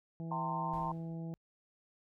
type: harmonic tone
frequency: 164.81 Hz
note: E3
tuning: in tune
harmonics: 1 / 2 / 3 / 4 / 5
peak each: -39 / -48 / -54 / -55 / -59 dBFS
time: 0.2-1.34 s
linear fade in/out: 0 ms
type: chord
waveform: sine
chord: C dominant seventh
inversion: first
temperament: equal with one note detuned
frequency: 659.3 / 784 / 912.6 / 1046.5 Hz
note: E5 / G5 / Bb5 / C6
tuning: 0 / 0 / -37 / 0 cents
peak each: -43 / -43 / -37 / -40 dBFS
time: 0.31-0.92 s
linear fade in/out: 5 ms
type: noise with exponential decay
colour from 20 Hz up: brown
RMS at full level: -47 dBFS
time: 0.73-1.38 s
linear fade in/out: 5 ms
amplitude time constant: 140 ms
effects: none